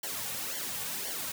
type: noise with flanger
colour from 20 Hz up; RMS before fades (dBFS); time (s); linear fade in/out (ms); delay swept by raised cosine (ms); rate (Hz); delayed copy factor
white; -36; 0.03-1.32; 5; 0.78 to 3.08; 1.9; -0.8
effects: none